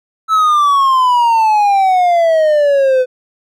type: exponential sweep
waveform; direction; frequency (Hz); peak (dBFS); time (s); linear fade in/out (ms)
triangle; down; 1318.5 to 502; -6; 0.28-3.06; 50
effects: none